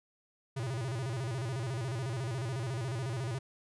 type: tone with vibrato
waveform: square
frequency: 123.47 Hz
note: B2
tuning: in tune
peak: -34 dBFS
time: 0.56-3.39 s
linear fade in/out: 10 ms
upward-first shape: square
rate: 14 Hz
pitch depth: 160 cents each way
effects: resampled to 24000 Hz